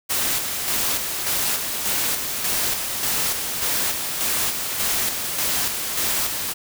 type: noise with tremolo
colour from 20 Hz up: white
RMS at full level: -22 dBFS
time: 0.09-6.54 s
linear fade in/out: 20 ms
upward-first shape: square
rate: 1.7 Hz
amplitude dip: 40%
effects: none